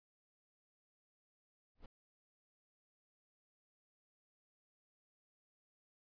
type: noise with exponential growth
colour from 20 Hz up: brown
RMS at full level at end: -45 dBFS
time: 1.75-1.86 s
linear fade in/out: 5 ms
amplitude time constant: 22 ms
effects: resampled to 11025 Hz